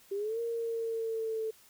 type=exponential two-way sweep; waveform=sine; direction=up then down; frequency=388.6 to 466.2 to 440 Hz; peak=-31 dBFS; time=0.11-1.51 s; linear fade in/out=10 ms; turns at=0.4 s; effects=white hiss -60 dBFS RMS until 1.69 s